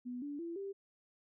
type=tone with pitch steps; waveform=sine; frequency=246.9 / 288.6 / 337.3 / 394.2 Hz; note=B3 / D4 / E4 / G4; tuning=0 / -30 / +40 / +10 cents; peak=-39 dBFS; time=0.05-0.73 s; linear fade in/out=20 ms; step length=170 ms; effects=none